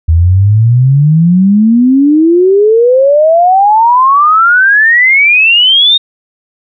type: exponential sweep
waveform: sine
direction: up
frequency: 78.8 to 3729 Hz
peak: -3 dBFS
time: 0.08-5.98 s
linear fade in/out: 10 ms
effects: none